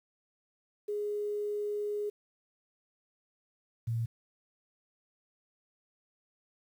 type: tone pair in turn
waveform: sine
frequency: 415.3 / 115.13 Hz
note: G#4 / A#2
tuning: 0 / -21 cents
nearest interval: octave + minor seventh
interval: 2221 cents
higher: first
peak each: -31 / -29 dBFS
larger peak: second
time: 0.88-2.1 / 3.87-4.06 s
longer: first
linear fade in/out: 10 ms
effects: 10-bit